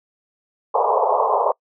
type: band-pass noise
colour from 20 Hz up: white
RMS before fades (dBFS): -18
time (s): 0.74-1.52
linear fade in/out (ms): 5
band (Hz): 420 to 1100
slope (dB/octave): 96
effects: noise-tail reverb RT60 0.1 s tail -26 dB re dry